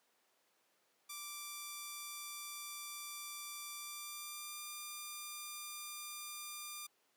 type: tone with pitch glide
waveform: 5% pulse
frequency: 1174.7 to 1195.9 Hz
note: D6 to D6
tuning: 0 to +31 cents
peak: -33 dBFS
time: 1.09-6.87 s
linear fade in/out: 10 ms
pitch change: +31 cents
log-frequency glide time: 3.76-4.64 s
effects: pink hiss -75 dBFS RMS until 7.16 s + high-pass 400 Hz 12 dB/octave